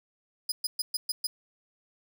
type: tone bursts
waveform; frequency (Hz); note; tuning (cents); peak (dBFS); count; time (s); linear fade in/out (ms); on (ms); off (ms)
sawtooth; 4978; D#8; 0; -24; 6; 0.49-1.27; 5; 30; 120
effects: none